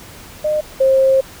sine tone pair in turn, 609 / 532.4 Hz, D#5 / C5, -37 / +30 cents, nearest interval major second, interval 233 cents, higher first, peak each -14 / -9 dBFS, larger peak second, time 0.44-0.61 / 0.8-1.21 s, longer second, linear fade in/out 10 ms, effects pink hiss -38 dBFS RMS until 1.4 s

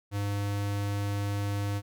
square tone, 101.3 Hz, G#2, 43 cents flat, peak -29 dBFS, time 0.11-1.82 s, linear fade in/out 50 ms, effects none

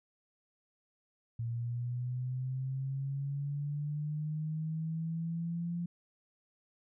sine linear sweep, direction up, 115.6 to 173.4 Hz, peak -33 dBFS, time 1.39-5.86 s, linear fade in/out 5 ms, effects none

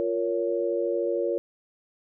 sine chord, Bb minor, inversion second, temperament just, 349.6 / 466.2 / 559.4 Hz, F4 / Bb4 / Db5, +2 / 0 / +16 cents, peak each -28 dBFS, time 0-1.38 s, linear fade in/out 0 ms, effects none

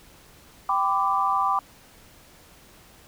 sine chord, G major, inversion none, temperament equal with one note detuned, 784 / 1002.1 / 1174.7 Hz, G5 / B5 / D6, 0 / +25 / 0 cents, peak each -26 / -25 / -23 dBFS, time 0.69-1.59 s, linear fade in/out 2 ms, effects pink hiss -52 dBFS RMS until 3.07 s

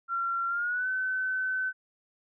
sine tone with pitch glide, 1370 to 1520.1 Hz, F6 to F#6, -34 to +46 cents, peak -27 dBFS, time 0.08-1.73 s, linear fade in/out 50 ms, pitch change +180 cents, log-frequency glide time 0.48-0.88 s, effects none

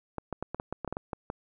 clicks, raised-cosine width 1 ms, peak -19 dBFS, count 12, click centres 0.183 / 0.327 / 0.426 / 0.546 / 0.599 / 0.726 / 0.847 / 0.877 / 0.926 / 0.969 / 1.132 / 1.301 s, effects none

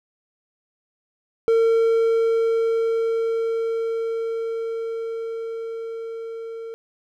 triangle tone with level ramp, 454.9 Hz, A#4, 42 cents flat, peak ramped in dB -12 to -29 dBFS, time 1.48-6.74 s, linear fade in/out 0 ms, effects none

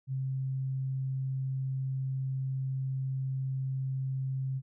sine tone, 132.8 Hz, C3, 26 cents sharp, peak -30 dBFS, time 0.07-4.62 s, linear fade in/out 50 ms, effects none

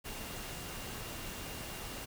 sine tone in noise, 2794 Hz, F7, in tune, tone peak -54 dBFS, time 0.04-2.06 s, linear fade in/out 20 ms, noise pink, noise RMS -43 dBFS, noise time 0.04-2.06 s, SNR -14 dB, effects none

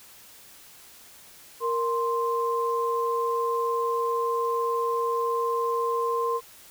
sine tone pair together, 466.2 / 1046.5 Hz, A#4 / C6, 0 / 0 cents, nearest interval octave + major second, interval 1400 cents, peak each -26 dBFS, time 1.6-6.41 s, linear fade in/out 50 ms, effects white hiss -50 dBFS RMS until 6.7 s

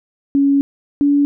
sine tone pair in turn, 279.2 / 285.9 Hz, C#4 / D4, +13 / -46 cents, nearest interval unison, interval 41 cents, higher second, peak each -10 dBFS, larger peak neither, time 0.35-0.61 / 1.01-1.25 s, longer first, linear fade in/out 0 ms, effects none

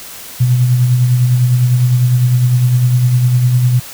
sine tone with tremolo, 124.3 Hz, B2, 12 cents sharp, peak -6 dBFS, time 0.4-3.8 s, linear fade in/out 10 ms, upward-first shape sine, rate 9.9 Hz, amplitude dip 40%, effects white hiss -31 dBFS RMS until 3.93 s

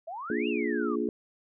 sine exponential two-way sweep, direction up then down, 622.3 to 2856 to 1110 Hz, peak -35 dBFS, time 0.07-0.96 s, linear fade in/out 10 ms, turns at 0.48 s
sine chord, Bb dominant seventh, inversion none, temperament just, 233.1 / 291.4 / 349.6 / 419.5 Hz, Bb3 / D4 / F4 / Ab4, 0 / -13 / +2 / +17 cents, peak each -32 dBFS, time 0.3-1.09 s, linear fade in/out 2 ms
effects none

